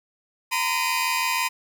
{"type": "tone cluster", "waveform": "sawtooth", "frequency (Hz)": [931, 1017, 2328, 2485], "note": ["A#5", "C6", "D7", "D#7"], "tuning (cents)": [-2, -50, -16, -3], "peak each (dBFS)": [-24, -22, -29, -24], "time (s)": [0.51, 1.49], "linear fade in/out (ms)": 20, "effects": ["9-bit"]}